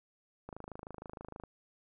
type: click train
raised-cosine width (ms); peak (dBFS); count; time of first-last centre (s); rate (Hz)
1; -30; 26; 0.49-1.437; 26.4
effects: none